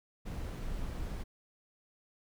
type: noise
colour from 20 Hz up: brown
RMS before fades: -38 dBFS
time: 0.25-1.24 s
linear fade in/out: 20 ms
effects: none